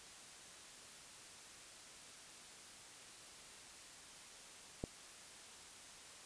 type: click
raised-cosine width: 2 ms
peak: -26 dBFS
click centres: 4.839 s
effects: white hiss -56 dBFS RMS until 6.25 s + resampled to 22050 Hz